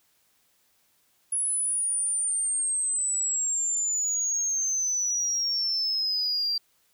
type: exponential sweep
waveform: sine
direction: down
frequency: 10370 to 4699 Hz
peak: -23 dBFS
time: 1.32-6.58 s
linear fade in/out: 5 ms
effects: tanh soft clip ceiling -20 dBFS + white hiss -67 dBFS RMS until 6.93 s